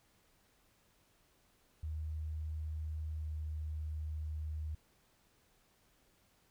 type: tone with pitch glide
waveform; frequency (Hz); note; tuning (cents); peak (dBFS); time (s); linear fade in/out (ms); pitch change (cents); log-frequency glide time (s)
sine; 77.78 to 77.15; D#2 to D#2; 0 to -14; -37; 1.83-4.75; 5; -14; 3.19-3.25
effects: pink hiss -71 dBFS RMS until 6.5 s